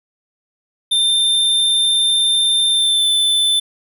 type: tone with pitch glide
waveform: square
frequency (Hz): 3588 to 3526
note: A7 to A7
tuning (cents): +33 to +3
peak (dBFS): -13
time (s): 0.91-3.6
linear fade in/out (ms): 10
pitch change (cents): -30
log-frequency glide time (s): 2.7-3.08
effects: none

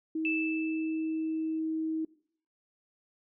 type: tone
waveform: sine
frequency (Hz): 318.3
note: D#4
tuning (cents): +39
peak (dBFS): -29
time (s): 0.15-2.05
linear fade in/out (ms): 5
type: tone with exponential decay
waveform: sine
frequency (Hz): 2637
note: E7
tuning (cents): 0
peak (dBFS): -28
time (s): 0.25-1.59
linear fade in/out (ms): 1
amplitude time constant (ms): 290
effects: noise-tail reverb RT60 0.6 s tail -21 dB re dry

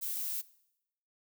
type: noise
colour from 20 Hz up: violet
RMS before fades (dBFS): -36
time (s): 0.01-0.42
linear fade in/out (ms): 20
effects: noise-tail reverb RT60 0.8 s tail -20 dB re dry

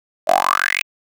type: tone with high-pass filter sweep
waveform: 10% pulse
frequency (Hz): 46.25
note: F#1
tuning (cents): 0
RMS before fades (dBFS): -17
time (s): 0.27-0.83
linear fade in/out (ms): 20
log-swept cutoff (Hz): 610 to 2600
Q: 8.2
effects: none

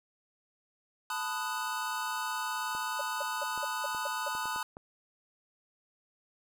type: chord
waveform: square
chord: B dominant seventh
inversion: third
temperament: equal with one note detuned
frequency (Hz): 880 / 999.2 / 1244.5 / 1480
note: A5 / B5 / D#6 / F#6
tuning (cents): 0 / +20 / 0 / 0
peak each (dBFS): -39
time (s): 1.1-4.63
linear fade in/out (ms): 2
type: clicks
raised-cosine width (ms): 1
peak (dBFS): -31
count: 7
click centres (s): 2.75 / 3.577 / 3.948 / 4.351 / 4.456 / 4.561 / 4.769
type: tone bursts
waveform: sine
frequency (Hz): 580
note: D5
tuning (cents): -22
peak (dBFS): -33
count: 7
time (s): 2.99-4.284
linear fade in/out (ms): 5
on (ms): 22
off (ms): 190
effects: none

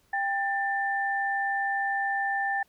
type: tone pair together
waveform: sine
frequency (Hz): 793 / 1780.2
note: G5 / A6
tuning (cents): +20 / +20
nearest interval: octave + major second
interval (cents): 1400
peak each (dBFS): -28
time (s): 0.13-2.63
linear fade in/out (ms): 5
effects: pink hiss -66 dBFS RMS until 2.68 s

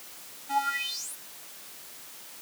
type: tone with high-pass filter sweep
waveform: square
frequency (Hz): 277.2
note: C#4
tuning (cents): 0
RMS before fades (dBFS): -31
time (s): 0.49-1.16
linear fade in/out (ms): 20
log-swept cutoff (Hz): 580 to 12000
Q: 9.9
effects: white hiss -46 dBFS RMS until 2.41 s + high-pass 150 Hz 12 dB/octave

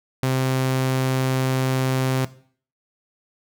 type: tone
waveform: sawtooth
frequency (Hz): 130.81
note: C3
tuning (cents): 0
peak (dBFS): -15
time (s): 0.23-2.25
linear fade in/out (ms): 0
effects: noise-tail reverb RT60 0.5 s tail -17 dB re dry

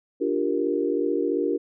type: chord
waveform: sine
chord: G minor seventh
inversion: second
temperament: equal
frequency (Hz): 293.7 / 349.2 / 392 / 466.2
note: D4 / F4 / G4 / Bb4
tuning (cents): 0 / 0 / 0 / 0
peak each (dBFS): -27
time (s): 0.2-1.58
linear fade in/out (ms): 20
effects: none

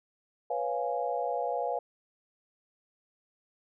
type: chord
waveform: sine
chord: C# dominant seventh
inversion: third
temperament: equal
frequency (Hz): 493.9 / 554.4 / 698.5 / 830.6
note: B4 / C#5 / E#5 / G#5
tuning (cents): 0 / 0 / 0 / 0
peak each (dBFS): -34 / -35 / -33 / -35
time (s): 0.5-1.79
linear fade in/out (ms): 5
effects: none

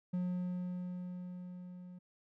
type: tone with level ramp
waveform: triangle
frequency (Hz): 180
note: F#3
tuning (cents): -47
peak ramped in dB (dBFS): -30 to -46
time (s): 0.13-1.99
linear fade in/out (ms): 10
effects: none

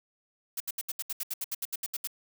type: noise bursts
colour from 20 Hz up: blue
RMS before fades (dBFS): -33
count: 15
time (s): 0.57-2.073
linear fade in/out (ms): 5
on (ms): 33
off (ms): 72
effects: none

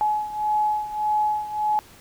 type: beating tone pair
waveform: sine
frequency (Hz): 847 / 848.7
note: G#5 / G#5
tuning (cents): +34 / +37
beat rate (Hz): 1.7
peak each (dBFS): -22 / -26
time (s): 0.01-1.79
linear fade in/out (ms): 0
effects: pink hiss -49 dBFS RMS until 2 s

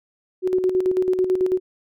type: tone with tremolo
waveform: sine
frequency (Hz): 370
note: F#4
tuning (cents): 0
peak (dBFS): -15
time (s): 0.42-1.6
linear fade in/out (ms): 50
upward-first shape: square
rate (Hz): 9.1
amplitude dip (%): 55
effects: none

